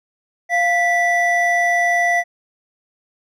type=tone pair together; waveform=triangle; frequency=697 / 1969 Hz; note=F5 / B6; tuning=-4 / -6 cents; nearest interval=octave + tritone; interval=1798 cents; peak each=-15 dBFS; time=0.49-2.24 s; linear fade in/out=50 ms; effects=none